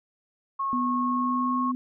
sine tone, 1091 Hz, C#6, 28 cents flat, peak -25 dBFS, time 0.59-1.72 s, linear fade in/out 10 ms
sine tone with pitch glide, 247.2 to 251.4 Hz, B3 to B3, +2 to +31 cents, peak -26 dBFS, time 0.73-1.75 s, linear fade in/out 0 ms, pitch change +29 cents, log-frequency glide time 0.98-1.62 s
effects none

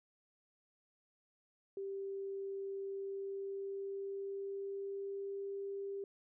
sine tone with pitch glide, 392 to 396.1 Hz, G4 to G4, 0 to +18 cents, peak -39 dBFS, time 1.77-6.04 s, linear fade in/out 2 ms, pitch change +18 cents, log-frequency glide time 2.83-5.46 s, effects none

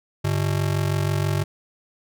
square ring-modulated tone, 123.6 Hz, B2, 2 cents sharp, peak -18 dBFS, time 0.24-1.44 s, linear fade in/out 10 ms, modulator 23.1 Hz, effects none

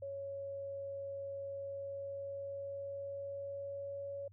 sine tone with pitch glide, 554.4 to 559.9 Hz, C#5 to C#5, 0 to +17 cents, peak -40 dBFS, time 0.02-4.28 s, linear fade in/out 5 ms, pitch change +17 cents, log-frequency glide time 1.41-4.07 s, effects added 98 Hz sine -57 dBFS peak until 4.32 s

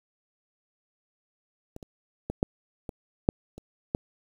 clicks, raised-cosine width 2 ms, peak -27 / -29 / -17 / -9 / -21 / -6 / -29 / -12 dBFS, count 8, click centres 1.764 / 1.828 / 2.3 / 2.429 / 2.892 / 3.289 / 3.58 / 3.949 s, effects 8-bit

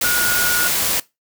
sine tone in noise, 1443 Hz, F#6, 44 cents flat, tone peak -19 dBFS, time 0.04-0.68 s, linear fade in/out 5 ms, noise white, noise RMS -19 dBFS, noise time 0.01-1 s, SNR -3 dB, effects noise-tail reverb RT60 0.2 s tail -20 dB re dry

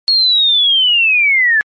sine linear sweep, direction down, 4346 to 1686 Hz, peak -8 dBFS, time 0.08-1.61 s, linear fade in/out 0 ms, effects MP3 48 kbps

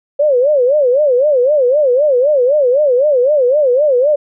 sine tone with vibrato, 544 Hz, C#5, 33 cents flat, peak -8 dBFS, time 0.19-4.16 s, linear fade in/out 10 ms, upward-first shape sine, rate 3.9 Hz, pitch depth 200 cents each way, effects none

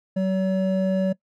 triangle tone pair together, 189.6 / 568.2 Hz, F#3 / C#5, +43 / +43 cents, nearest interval octave + perfect fifth, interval 1900 cents, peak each -19 / -23 dBFS, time 0.16-1.13 s, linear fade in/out 10 ms, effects noise-tail reverb RT60 0.1 s tail -21 dB re dry

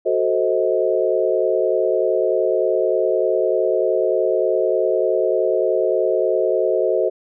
sine chord, F# diminished seventh, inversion none, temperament equal with one note detuned, 370 / 440 / 523.3 / 633.9 Hz, F#4 / A4 / C5 / Eb5, 0 / 0 / 0 / +32 cents, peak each -21 dBFS, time 0.05-7.1 s, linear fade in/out 20 ms, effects none

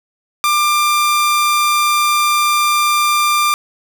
sawtooth tone, 1191 Hz, D6, 24 cents sharp, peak -8 dBFS, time 0.44-3.54 s, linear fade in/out 0 ms, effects none

